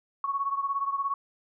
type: beating tone pair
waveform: sine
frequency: 1106 / 1123 Hz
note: C#6 / C#6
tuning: -4 / +22 cents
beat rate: 17 Hz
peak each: -28 / -32 dBFS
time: 0.24-1.14 s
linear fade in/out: 2 ms
effects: none

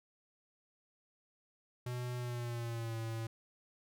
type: tone with pitch glide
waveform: square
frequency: 123.47 to 113.22 Hz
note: B2 to A2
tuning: 0 to +50 cents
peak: -38 dBFS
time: 1.86-3.27 s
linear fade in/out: 5 ms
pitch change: -150 cents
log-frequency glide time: 2.17-2.97 s
effects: none

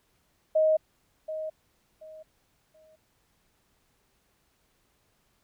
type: tone with echo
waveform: sine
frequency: 627 Hz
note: D#5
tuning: 13 cents sharp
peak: -19 dBFS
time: 0.55-0.77 s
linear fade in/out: 10 ms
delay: 730 ms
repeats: 3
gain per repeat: -12 dB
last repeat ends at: 2.96 s
effects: pink hiss -70 dBFS RMS until 5.43 s

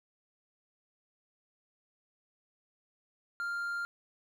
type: tone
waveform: triangle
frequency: 1396.9 Hz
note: F6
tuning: in tune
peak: -31 dBFS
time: 3.4-3.85 s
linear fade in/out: 0 ms
effects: none

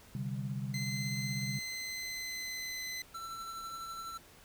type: chord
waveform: sine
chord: C suspended second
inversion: none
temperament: just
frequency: 130.81 / 147.16 / 196.22 Hz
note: C3 / D3 / G3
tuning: 0 / +4 / +2 cents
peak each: -37 / -41 / -40 dBFS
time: 0.15-1.59 s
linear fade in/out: 2 ms
type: tone with pitch glide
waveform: 20% pulse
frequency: 2060 to 2030 Hz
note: C7 to B6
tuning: -28 to +47 cents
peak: -33 dBFS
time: 0.74-3.02 s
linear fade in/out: 2 ms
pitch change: -25 cents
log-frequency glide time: 1.45-2.84 s
type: tone with tremolo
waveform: square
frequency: 1341 Hz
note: E6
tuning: 29 cents sharp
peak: -40 dBFS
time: 3.14-4.18 s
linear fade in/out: 10 ms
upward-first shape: triangle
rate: 12 Hz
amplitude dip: 35%
effects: pink hiss -58 dBFS RMS until 4.44 s

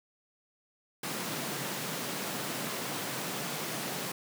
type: high-pass noise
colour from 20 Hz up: pink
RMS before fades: -36 dBFS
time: 1.03-4.12 s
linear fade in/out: 5 ms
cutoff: 130 Hz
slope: 48 dB/octave
effects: none

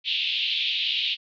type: band-pass noise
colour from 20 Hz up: pink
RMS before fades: -26 dBFS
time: 0.04-1.17 s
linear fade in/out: 50 ms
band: 2700 to 3800 Hz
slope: 48 dB/octave
effects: none

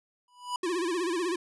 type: tone with exponential growth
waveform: square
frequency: 985 Hz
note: B5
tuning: 5 cents flat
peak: -27 dBFS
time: 0.28-0.56 s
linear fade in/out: 2 ms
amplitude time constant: 60 ms
type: tone with vibrato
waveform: square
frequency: 349.2 Hz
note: F4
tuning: in tune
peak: -28 dBFS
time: 0.63-1.36 s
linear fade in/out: 5 ms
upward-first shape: sine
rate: 16 Hz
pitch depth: 120 cents each way
effects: resampled to 24000 Hz

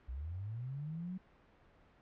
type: linear sweep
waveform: sine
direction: up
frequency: 57.9 to 189.4 Hz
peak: -39 dBFS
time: 0.08-1.18 s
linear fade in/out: 10 ms
effects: pink hiss -65 dBFS RMS until 2.01 s + low-pass 2000 Hz 12 dB/octave

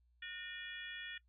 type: harmonic tone with a mistuned harmonic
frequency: 483.1 Hz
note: B4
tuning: 38 cents flat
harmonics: 3 / 4 / 5 / 6 / 7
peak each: -54 / -47 / -52 / -54 / -51 dBFS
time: 0.22-1.18 s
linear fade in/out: 5 ms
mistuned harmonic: 4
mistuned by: -95 cents
effects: noise-tail reverb RT60 0.1 s tail -20 dB re dry + added 60 Hz sine -69 dBFS peak until 1.28 s

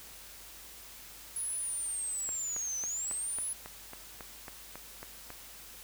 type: linear two-way sweep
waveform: sine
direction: down then up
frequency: 10560 to 6010 to 10560 Hz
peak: -33 dBFS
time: 1.36-3.53 s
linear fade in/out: 2 ms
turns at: 2.79 s
type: click train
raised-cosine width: 0.5 ms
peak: -28 dBFS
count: 12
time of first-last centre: 2.29-5.304 s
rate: 3.65 Hz
effects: added 50 Hz sine -60 dBFS peak until 5.83 s + white hiss -50 dBFS RMS until 5.83 s

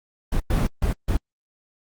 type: noise bursts at uneven times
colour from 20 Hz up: brown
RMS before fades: -20 dBFS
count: 4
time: 0.32-0.4 / 0.5-0.67 / 0.82-0.93 / 1.08-1.17 s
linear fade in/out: 5 ms
effects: Opus 24 kbps

